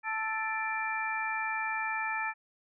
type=harmonic tone with a mistuned harmonic; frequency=440 Hz; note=A4; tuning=in tune; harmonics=2 / 3 / 4 / 5; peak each=-35 / -38 / -35 / -36 dBFS; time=0.03-2.34 s; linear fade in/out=50 ms; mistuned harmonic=5; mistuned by=+120 cents; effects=none